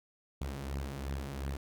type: beating tone pair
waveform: sawtooth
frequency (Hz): 67.8 / 70.6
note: C#2 / C#2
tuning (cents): -38 / +32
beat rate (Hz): 2.8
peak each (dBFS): -34 / -37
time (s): 0.41-1.57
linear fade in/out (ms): 5
effects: none